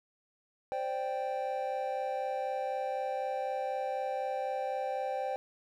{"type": "chord", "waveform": "triangle", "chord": "C suspended second", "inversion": "none", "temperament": "equal", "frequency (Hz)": [523.3, 587.3, 784], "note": ["C5", "D5", "G5"], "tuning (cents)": [0, 0, 0], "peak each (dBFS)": [-34, -37, -33], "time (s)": [0.72, 5.36], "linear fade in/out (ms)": 0, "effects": []}